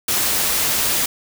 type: noise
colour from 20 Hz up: white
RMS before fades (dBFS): -19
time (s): 0.08-1.06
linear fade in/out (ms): 5
effects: none